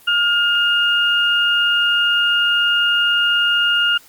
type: tone pair together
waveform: sine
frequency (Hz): 1417 / 2834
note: F6 / F7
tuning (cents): +25 / +25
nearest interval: octave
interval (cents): 1200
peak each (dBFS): -16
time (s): 0.07-3.98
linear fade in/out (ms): 10
effects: white hiss -47 dBFS RMS until 4.08 s + Opus 24 kbps